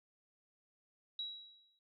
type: tone with exponential decay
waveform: sine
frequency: 3877 Hz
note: B7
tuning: 33 cents flat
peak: -36 dBFS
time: 1.19-1.79 s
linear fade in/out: 2 ms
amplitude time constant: 130 ms
effects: MP3 32 kbps